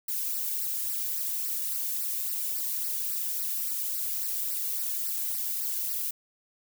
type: noise with flanger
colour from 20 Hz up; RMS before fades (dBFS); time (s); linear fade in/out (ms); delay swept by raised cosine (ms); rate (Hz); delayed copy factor
violet; -31; 0.08-6.11; 5; 0.29 to 1.59; 3.6; -0.75
effects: none